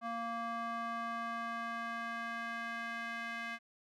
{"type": "tone with band-pass filter sweep", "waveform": "square", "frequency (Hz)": 231.7, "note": "A#3", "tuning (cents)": -10, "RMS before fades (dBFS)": -40, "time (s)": [0.01, 3.59], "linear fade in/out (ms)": 50, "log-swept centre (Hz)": [1000, 1900], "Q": 2.2, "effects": []}